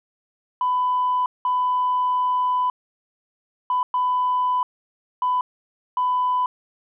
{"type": "tone bursts at uneven times", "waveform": "sine", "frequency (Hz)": 999, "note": "B5", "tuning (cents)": 20, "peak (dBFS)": -17, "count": 6, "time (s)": [[0.61, 1.26], [1.45, 2.7], [3.7, 3.83], [3.94, 4.63], [5.22, 5.41], [5.97, 6.46]], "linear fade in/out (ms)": 2, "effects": ["tanh soft clip ceiling -14 dBFS"]}